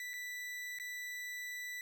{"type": "tone with dropouts", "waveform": "40% pulse", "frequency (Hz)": 1975.5, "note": "B6", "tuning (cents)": 0, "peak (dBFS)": -40, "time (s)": [0, 1.81], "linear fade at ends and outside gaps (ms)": 1, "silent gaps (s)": [[0.134, 0.138], [0.787, 0.798]], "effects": []}